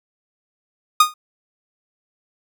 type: tone with exponential decay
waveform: 45% pulse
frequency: 1232 Hz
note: D#6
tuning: 17 cents flat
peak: -6 dBFS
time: 1-1.14 s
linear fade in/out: 5 ms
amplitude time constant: 30 ms
effects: none